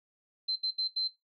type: tone bursts at uneven times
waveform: sine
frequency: 4097 Hz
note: C8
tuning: 37 cents flat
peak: -28 dBFS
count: 4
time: 0.48-0.56 / 0.63-0.71 / 0.78-0.88 / 0.96-1.08 s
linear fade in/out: 10 ms
effects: noise-tail reverb RT60 0.2 s tail -19 dB re dry